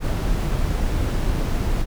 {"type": "noise", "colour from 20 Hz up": "brown", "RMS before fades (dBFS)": -21, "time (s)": [0, 1.86], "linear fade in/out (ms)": 50, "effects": []}